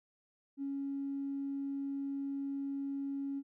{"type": "tone with tanh clipping", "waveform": "triangle", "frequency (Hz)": 277.2, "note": "C#4", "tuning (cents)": 0, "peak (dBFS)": -35, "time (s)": [0.57, 3.43], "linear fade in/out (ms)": 50, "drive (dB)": 4, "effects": []}